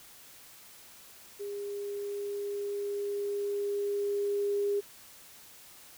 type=tone with level ramp; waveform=sine; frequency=405.7 Hz; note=G#4; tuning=41 cents flat; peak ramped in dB=-35 to -26 dBFS; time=1.39-4.81 s; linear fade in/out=20 ms; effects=white hiss -53 dBFS RMS until 5.97 s